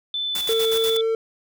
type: tone with pitch glide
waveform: sine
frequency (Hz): 3520 to 3470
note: A7 to A7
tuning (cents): 0 to -25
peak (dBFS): -23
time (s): 0.14-1.01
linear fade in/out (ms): 2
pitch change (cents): -25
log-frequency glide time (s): 0.26-0.5
type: noise with tremolo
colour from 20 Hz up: white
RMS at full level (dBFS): -30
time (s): 0.35-0.97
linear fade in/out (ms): 2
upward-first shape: square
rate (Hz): 8.2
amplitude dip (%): 65
type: tone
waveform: triangle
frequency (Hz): 449.4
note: A4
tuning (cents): +37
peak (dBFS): -17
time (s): 0.49-1.15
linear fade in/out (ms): 2
effects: none